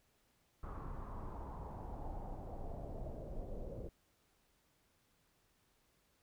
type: noise with low-pass filter sweep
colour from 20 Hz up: brown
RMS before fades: -45 dBFS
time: 0.63-3.89 s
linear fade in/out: 2 ms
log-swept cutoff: 1200 to 510 Hz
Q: 4.1
effects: pink hiss -75 dBFS RMS until 6.22 s